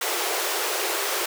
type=high-pass noise; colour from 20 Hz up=pink; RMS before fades=-26 dBFS; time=0.01-1.26 s; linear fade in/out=5 ms; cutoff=340 Hz; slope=96 dB/octave; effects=none